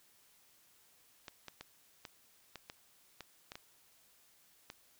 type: clicks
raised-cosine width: 0.2 ms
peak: -28 dBFS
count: 10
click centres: 1.282 / 1.483 / 1.61 / 2.052 / 2.557 / 2.699 / 3.207 / 3.519 / 3.555 / 4.701 s
effects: white hiss -67 dBFS RMS until 4.99 s